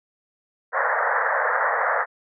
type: band-pass noise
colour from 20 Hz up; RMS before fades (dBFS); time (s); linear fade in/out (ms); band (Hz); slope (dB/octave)
white; -22; 0.72-2.06; 50; 470 to 1900; 96
effects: none